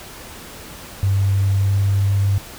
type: tone with pitch glide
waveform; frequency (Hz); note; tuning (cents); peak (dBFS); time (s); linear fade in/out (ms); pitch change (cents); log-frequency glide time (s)
triangle; 98 to 98.97; G2 to G2; 0 to +17; -10; 1.03-2.38; 0; +17; 1.57-1.71
effects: tanh soft clip ceiling -12 dBFS + pink hiss -37 dBFS RMS until 2.58 s